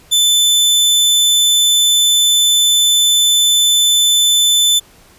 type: tone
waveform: sawtooth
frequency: 3520 Hz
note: A7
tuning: in tune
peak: -6 dBFS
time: 0.11-4.8 s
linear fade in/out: 20 ms
effects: pink hiss -46 dBFS RMS until 5.18 s + resampled to 32000 Hz